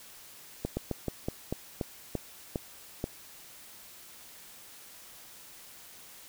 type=slowing click train; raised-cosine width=2 ms; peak=-17 dBFS; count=10; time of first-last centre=0.65-3.041 s; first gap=120 ms; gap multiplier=1.19; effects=white hiss -51 dBFS RMS until 6.28 s